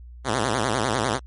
5% pulse tone with vibrato, 118.8 Hz, A#2, 33 cents sharp, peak -10 dBFS, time 0.24-1.2 s, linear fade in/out 50 ms, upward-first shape triangle, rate 10 Hz, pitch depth 280 cents each way, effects added 60 Hz sine -39 dBFS peak until 1.26 s + MP3 48 kbps

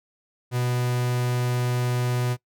45% pulse tone, 123.47 Hz, B2, in tune, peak -22 dBFS, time 0.51-2.37 s, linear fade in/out 50 ms, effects noise-tail reverb RT60 0.1 s tail -21 dB re dry

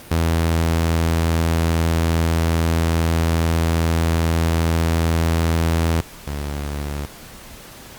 sawtooth tone pair in turn, 82.41 / 72.52 Hz, E2 / D2, 0 / -21 cents, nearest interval major second, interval 221 cents, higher first, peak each -12 / -20 dBFS, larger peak first, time 0.11-6.01 / 6.27-7.06 s, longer first, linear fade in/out 5 ms, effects pink hiss -40 dBFS RMS until 7.98 s + Opus 48 kbps

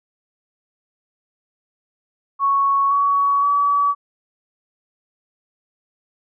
sine tone with pitch steps, 1108.7 / 1125.5 / 1142.5 Hz, C#6 / C#6 / D6, 0 / +26 / -48 cents, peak -14 dBFS, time 2.39-3.95 s, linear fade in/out 50 ms, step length 520 ms, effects none

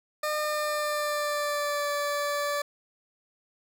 20% pulse tone with pitch glide, 606 to 579.6 Hz, D#5 to D5, -46 to -23 cents, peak -22 dBFS, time 0.23-2.62 s, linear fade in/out 5 ms, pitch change -77 cents, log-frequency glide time 0.38-1.9 s, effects 9-bit

